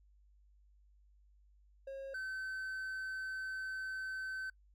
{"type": "tone pair in turn", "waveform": "triangle", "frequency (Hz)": [542, 1533], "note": ["C#5", "G6"], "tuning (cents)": [-39, -39], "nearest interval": "octave + tritone", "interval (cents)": 1800, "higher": "second", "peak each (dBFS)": [-40, -37], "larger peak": "second", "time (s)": [[1.87, 2.14], [2.14, 4.5]], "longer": "second", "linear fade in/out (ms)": 5, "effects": ["noise-tail reverb RT60 0.1 s tail -25 dB re dry", "added 50 Hz sine -63 dBFS peak until 4.74 s"]}